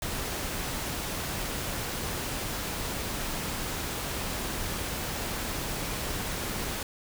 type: noise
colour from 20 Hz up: pink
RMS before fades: -33 dBFS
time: 0.02-6.83 s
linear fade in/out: 2 ms
effects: none